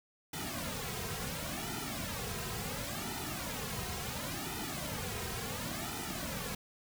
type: noise with flanger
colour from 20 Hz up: pink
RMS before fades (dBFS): -39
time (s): 0.33-6.55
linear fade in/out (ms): 5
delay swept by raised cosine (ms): 1.8 to 3.5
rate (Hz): 0.71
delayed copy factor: -0.9
effects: none